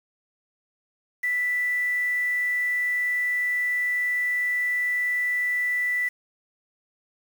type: tone with quantisation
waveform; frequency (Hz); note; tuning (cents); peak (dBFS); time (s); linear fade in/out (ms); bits
sine; 1975.5; B6; 0; -22; 1.23-6.09; 10; 7
effects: none